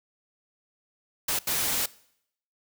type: noise bursts at uneven times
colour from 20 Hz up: white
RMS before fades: -27 dBFS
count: 2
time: 1.28-1.39 / 1.47-1.86 s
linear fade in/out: 5 ms
effects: noise-tail reverb RT60 0.7 s tail -21 dB re dry